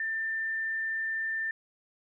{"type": "tone", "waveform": "sine", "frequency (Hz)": 1788, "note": "A6", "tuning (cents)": 27, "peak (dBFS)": -29, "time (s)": [0, 1.51], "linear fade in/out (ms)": 2, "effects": []}